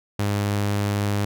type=tone; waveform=sawtooth; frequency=102 Hz; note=G#2; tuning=31 cents flat; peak=-17 dBFS; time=0.19-1.25 s; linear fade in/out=5 ms; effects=none